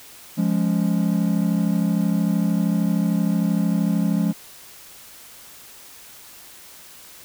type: chord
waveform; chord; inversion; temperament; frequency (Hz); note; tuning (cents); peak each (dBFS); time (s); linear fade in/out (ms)
triangle; Db major; first; equal; 174.61 / 207.7 / 277.2; F3 / Ab3 / Db4; 0 / 0 / 0; -19 / -19 / -25; 0.37-4.33; 20
effects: white hiss -44 dBFS RMS until 7.24 s